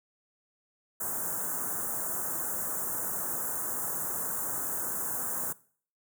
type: band-stop noise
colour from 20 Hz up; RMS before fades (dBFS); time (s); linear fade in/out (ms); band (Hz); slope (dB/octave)
white; -33; 1-5.53; 10; 1600 to 6900; 48
effects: noise-tail reverb RT60 0.5 s tail -21 dB re dry + high-pass 100 Hz 12 dB/octave